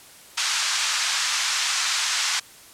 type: band-pass noise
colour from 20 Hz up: white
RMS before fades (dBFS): -24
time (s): 0.37-2.4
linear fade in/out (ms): 10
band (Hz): 1000 to 7000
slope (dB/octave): 24
effects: white hiss -47 dBFS RMS until 2.73 s + low-pass 12000 Hz 12 dB/octave